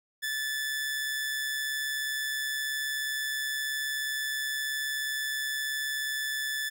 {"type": "tone with amplitude modulation", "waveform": "sawtooth", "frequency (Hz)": 1743, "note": "A6", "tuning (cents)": -17, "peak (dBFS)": -25, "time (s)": [0.22, 6.7], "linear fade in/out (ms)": 20, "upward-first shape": "sine", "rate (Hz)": 139, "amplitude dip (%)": 30, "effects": []}